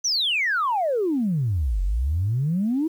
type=exponential two-way sweep; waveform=sine; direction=down then up; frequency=6190 to 43.65 to 333.4 Hz; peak=-19 dBFS; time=0.04-2.88 s; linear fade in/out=10 ms; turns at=1.82 s; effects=tanh soft clip ceiling -15 dBFS + 9-bit